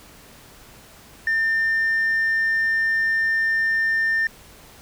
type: tone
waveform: sine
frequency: 1800 Hz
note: A6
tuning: 39 cents sharp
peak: -16 dBFS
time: 1.27-4.27 s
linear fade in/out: 2 ms
effects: tanh soft clip ceiling -16 dBFS + pink hiss -47 dBFS RMS until 4.81 s